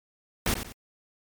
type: noise with echo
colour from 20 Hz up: pink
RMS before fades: -25 dBFS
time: 0.46-0.54 s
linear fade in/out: 2 ms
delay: 92 ms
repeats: 2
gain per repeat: -9 dB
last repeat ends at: 0.724 s
effects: MP3 96 kbps